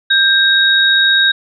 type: tone pair together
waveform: sine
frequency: 1588 / 3777 Hz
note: G6 / A#7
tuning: +22 / +22 cents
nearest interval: octave + minor third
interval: 1500 cents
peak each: -11 dBFS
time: 0.1-1.32 s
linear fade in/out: 10 ms
effects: none